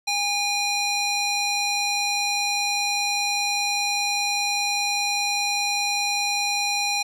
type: tone with band-pass filter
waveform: square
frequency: 815 Hz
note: G#5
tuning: 33 cents flat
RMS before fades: -24 dBFS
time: 0.07-7.03 s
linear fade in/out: 10 ms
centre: 4300 Hz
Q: 1.1
effects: none